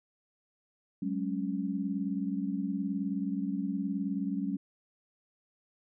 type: chord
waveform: sine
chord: F# suspended second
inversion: none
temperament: equal with one note detuned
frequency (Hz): 188.67 / 207.7 / 277.2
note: F#3 / G#3 / C#4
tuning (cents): +34 / 0 / 0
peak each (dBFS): -34 / -35 / -34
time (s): 1.02-4.57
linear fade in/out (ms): 5
effects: none